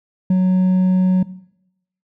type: tone with hard clipping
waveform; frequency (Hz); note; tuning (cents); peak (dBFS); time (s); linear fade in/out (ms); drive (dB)
sine; 185; F#3; 0; -12; 0.3-1.23; 5; 2
effects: noise-tail reverb RT60 0.8 s tail -18 dB re dry